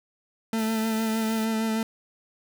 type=tone with vibrato; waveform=40% pulse; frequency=221.8 Hz; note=A3; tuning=14 cents sharp; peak=-23 dBFS; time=0.53-1.83 s; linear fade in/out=2 ms; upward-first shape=sine; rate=6.5 Hz; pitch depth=21 cents each way
type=band-stop noise; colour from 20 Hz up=white; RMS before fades=-42 dBFS; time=0.58-1.45 s; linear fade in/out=5 ms; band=160 to 1500 Hz; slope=96 dB/octave
effects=none